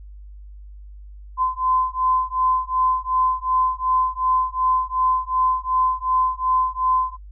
sine beating tone pair, 1025 / 1027.7 Hz, C6 / C6, -36 / -31 cents, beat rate 2.7 Hz, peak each -21 dBFS, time 1.37-7.17 s, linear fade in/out 50 ms, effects noise-tail reverb RT60 0.1 s tail -24 dB re dry + added 50 Hz sine -37 dBFS peak until 7.31 s

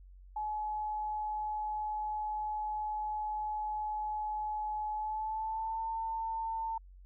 sine tone with pitch glide, 851 to 898 Hz, G#5 to A5, +42 to +35 cents, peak -33 dBFS, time 0.36-6.78 s, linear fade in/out 5 ms, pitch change +93 cents, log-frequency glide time 4.92-5.84 s, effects added 46 Hz sine -51 dBFS peak until 7.05 s

